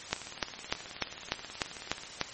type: two click trains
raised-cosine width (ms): 0.2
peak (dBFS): -9 / -24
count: 8 / 37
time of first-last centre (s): 0.13-2.213 / 0.11-2.035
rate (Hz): 3.36 / 18.7
effects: white hiss -44 dBFS RMS until 2.33 s + MP3 32 kbps